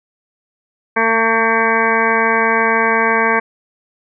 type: harmonic tone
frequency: 226 Hz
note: A3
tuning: 47 cents sharp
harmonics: 1 / 2 / 3 / 4 / 5 / 7 / 8 / 9 / 10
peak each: -23 / -19 / -23 / -19 / -19 / -18 / -24 / -22 / -22 dBFS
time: 0.96-3.4 s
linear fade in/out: 10 ms
effects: none